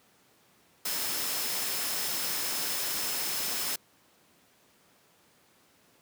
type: tone in noise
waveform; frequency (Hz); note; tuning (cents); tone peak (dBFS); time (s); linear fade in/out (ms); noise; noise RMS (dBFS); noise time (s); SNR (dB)
sine; 5220; E8; -18; -39; 0.85-3.76; 5; white; -32; 0.85-3.76; -10
effects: pink hiss -63 dBFS RMS until 6.01 s + high-pass 150 Hz 12 dB/octave